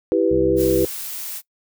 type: chord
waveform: sine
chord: E minor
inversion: none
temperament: equal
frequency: 329.6 / 392 / 493.9 Hz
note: E4 / G4 / B4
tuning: 0 / 0 / 0 cents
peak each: -19 dBFS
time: 0.12-0.85 s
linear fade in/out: 0 ms
type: harmonic tone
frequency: 65.41 Hz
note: C2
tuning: in tune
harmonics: 1 / 2 / 3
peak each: -29 / -29 / -32 dBFS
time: 0.3-0.86 s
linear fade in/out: 20 ms
type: noise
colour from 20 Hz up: blue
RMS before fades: -30 dBFS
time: 0.56-1.42 s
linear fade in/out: 50 ms
effects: noise-tail reverb RT60 0.1 s tail -21 dB re dry